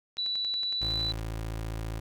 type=click train; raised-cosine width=0.2 ms; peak=-27 dBFS; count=12; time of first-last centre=0.17-1.189 s; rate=10.8 Hz
type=tone with pitch glide; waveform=sine; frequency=3951 to 3976 Hz; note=B7 to B7; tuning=0 to +11 cents; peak=-28 dBFS; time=0.18-1.12 s; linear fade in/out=5 ms; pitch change=+11 cents; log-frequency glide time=0.7-0.92 s
type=tone; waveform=25% pulse; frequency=55 Hz; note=A1; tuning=in tune; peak=-29 dBFS; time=0.81-2 s; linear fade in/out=10 ms
effects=none